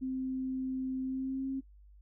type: tone with pitch glide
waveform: sine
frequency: 260.8 to 267.7 Hz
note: C4 to C4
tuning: -5 to +40 cents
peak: -32 dBFS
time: 0.01-1.61 s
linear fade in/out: 20 ms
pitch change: +45 cents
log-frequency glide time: 1.03-1.48 s
effects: noise-tail reverb RT60 0.1 s tail -17 dB re dry + added 50 Hz sine -54 dBFS peak until 2.01 s